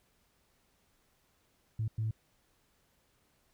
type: tone bursts at uneven times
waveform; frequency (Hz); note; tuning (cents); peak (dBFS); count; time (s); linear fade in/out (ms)
sine; 110; A2; 0; -29; 2; 1.79-1.88 / 1.98-2.11; 5
effects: tanh soft clip ceiling -26 dBFS + pink hiss -72 dBFS RMS until 3.53 s